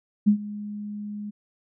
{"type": "tone with ADSR envelope", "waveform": "sine", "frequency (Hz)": 207.7, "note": "G#3", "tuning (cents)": 0, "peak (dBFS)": -12, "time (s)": [0.26, 1.31], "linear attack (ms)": 21, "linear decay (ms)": 90, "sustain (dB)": -19, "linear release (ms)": 17, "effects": []}